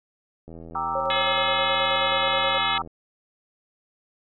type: click train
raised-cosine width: 2 ms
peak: -28 dBFS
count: 198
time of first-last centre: 0.48-2.874 s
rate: 82.3 Hz
type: chord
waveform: sine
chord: E half-diminished seventh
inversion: first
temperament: equal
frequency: 784 / 932.3 / 1174.7 / 1318.5 Hz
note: G5 / Bb5 / D6 / E6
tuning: 0 / 0 / 0 / 0 cents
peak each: -30 dBFS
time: 0.75-2.82 s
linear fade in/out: 2 ms
type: tone with tremolo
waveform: sine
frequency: 546 Hz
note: C#5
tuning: 26 cents flat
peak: -25 dBFS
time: 0.95-2.58 s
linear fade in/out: 5 ms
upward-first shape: square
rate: 9.4 Hz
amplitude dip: 50%
type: harmonic tone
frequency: 426.3 Hz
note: G#4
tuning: 45 cents sharp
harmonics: 3 / 4 / 5 / 6 / 7 / 8 / 9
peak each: -33 / -32 / -30 / -32 / -31 / -29 / -31 dBFS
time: 1.1-2.78 s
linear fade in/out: 2 ms
effects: none